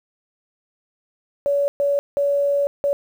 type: tone bursts at uneven times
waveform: sine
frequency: 567 Hz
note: C#5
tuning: 39 cents sharp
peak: -16 dBFS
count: 4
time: 1.46-1.68 / 1.8-1.99 / 2.17-2.67 / 2.84-2.93 s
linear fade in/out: 0 ms
effects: 8-bit